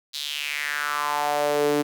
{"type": "tone with high-pass filter sweep", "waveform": "sawtooth", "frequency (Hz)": 146.83, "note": "D3", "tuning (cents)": 0, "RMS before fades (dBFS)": -25, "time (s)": [0.13, 1.83], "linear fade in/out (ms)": 20, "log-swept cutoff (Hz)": [4100, 330], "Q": 4, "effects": []}